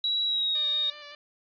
sine tone with pitch glide, 3893 to 3721 Hz, B7 to A#7, -26 to -4 cents, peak -24 dBFS, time 0.04-0.9 s, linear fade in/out 2 ms, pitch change -78 cents, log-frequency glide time 0.25-0.63 s
5% pulse tone with vibrato, 587.3 Hz, D5, in tune, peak -30 dBFS, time 0.55-1.15 s, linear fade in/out 2 ms, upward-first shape square, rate 5.3 Hz, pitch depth 18 cents each way
effects resampled to 11025 Hz + 10-bit

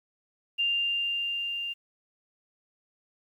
sine tone with level ramp, 2794 Hz, F7, in tune, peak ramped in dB -23 to -31 dBFS, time 0.58-1.74 s, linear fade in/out 20 ms, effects 10-bit

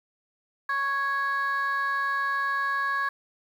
sine tone pair together, 1108.7 / 1661.2 Hz, C#6 / G#6, 0 / 0 cents, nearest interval perfect fifth, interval 700 cents, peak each -25 dBFS, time 0.69-3.09 s, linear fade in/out 5 ms, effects tanh soft clip ceiling -21 dBFS + 9-bit

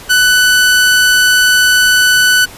sawtooth tone, 1494 Hz, F#6, 16 cents sharp, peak -3 dBFS, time 0.09-2.46 s, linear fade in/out 20 ms, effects pink hiss -33 dBFS RMS until 2.57 s + resampled to 32000 Hz

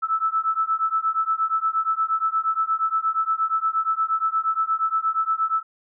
sine beating tone pair, 1309 / 1317.5 Hz, E6 / E6, -13 / -1 cents, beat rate 8.5 Hz, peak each -23 / -23 dBFS, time 0.02-5.63 s, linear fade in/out 20 ms, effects none

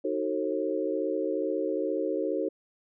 sine chord, D# diminished seventh, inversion none, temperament just, 311.1 / 373.4 / 448 / 537.6 Hz, D#4 / F#4 / A4 / C5, 0 / +16 / +31 / +47 cents, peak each -32 dBFS, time 0.04-2.49 s, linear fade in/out 10 ms, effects none

